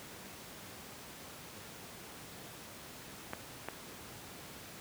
clicks, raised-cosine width 0.5 ms, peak -22 dBFS, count 2, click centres 3.334 / 3.686 s, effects pink hiss -49 dBFS RMS until 4.8 s + high-pass 100 Hz 12 dB/octave

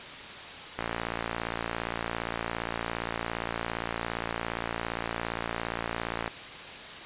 click train, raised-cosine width 0.5 ms, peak -15 dBFS, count 316, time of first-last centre 0.79-6.278 s, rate 57.4 Hz, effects white hiss -41 dBFS RMS until 7.05 s + resampled to 8000 Hz

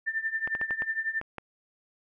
sine tone with tremolo, 1787 Hz, A6, 26 cents sharp, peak -24 dBFS, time 0.06-1.21 s, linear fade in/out 20 ms, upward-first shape triangle, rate 11 Hz, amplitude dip 90%
clicks, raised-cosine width 0.5 ms, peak -21 dBFS, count 7, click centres 0.475 / 0.551 / 0.614 / 0.708 / 0.821 / 1.214 / 1.383 s
effects none

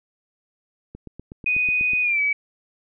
click train, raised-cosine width 3 ms, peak -24 dBFS, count 9, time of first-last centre 0.95-1.934 s, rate 8.13 Hz
sine tone with pitch glide, 2489 to 2282 Hz, D#7 to C#7, 0 to +50 cents, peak -18 dBFS, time 1.46-2.33 s, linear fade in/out 5 ms, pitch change -150 cents, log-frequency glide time 2.02-2.21 s
effects none

